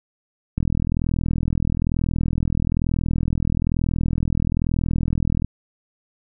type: click train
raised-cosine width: 5 ms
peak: -9 dBFS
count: 201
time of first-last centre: 0.58-5.446 s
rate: 41.1 Hz
effects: none